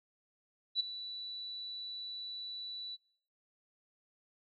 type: tone with ADSR envelope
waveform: sine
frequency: 3955 Hz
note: B7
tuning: 2 cents sharp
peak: -26 dBFS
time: 0.75-2.97 s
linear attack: 50 ms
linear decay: 12 ms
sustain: -14 dB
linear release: 29 ms
effects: noise-tail reverb RT60 0.5 s tail -23 dB re dry